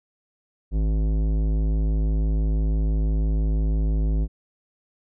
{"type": "tone with tanh clipping", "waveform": "sine", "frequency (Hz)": 53, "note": "G#1", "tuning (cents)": 36, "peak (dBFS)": -21, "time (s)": [0.71, 4.28], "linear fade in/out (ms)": 50, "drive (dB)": 15, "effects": []}